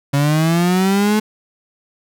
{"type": "linear sweep", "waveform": "35% pulse", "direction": "up", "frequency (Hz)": [138.59, 216.2], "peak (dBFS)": -11, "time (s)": [0.13, 1.2], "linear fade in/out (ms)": 10, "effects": []}